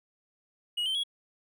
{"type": "tone with pitch steps", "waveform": "triangle", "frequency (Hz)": [2900, 3108, 3331], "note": ["F#7", "G7", "G#7"], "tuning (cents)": [-35, -16, 4], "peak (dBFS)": -26, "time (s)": [0.77, 1.037], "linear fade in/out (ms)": 10, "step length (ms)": 89, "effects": []}